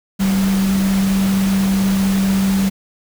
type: tone in noise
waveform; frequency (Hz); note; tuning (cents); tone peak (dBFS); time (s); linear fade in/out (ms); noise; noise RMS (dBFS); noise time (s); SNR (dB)
sine; 193.7; G3; -20; -13; 0.19-2.7; 20; pink; -26; 0.19-2.7; +10
effects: none